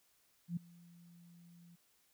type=tone with ADSR envelope; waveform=sine; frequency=172.1 Hz; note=F3; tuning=25 cents flat; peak=-33 dBFS; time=0.48-1.76 s; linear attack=87 ms; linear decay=7 ms; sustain=-24 dB; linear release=12 ms; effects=white hiss -73 dBFS RMS until 2.13 s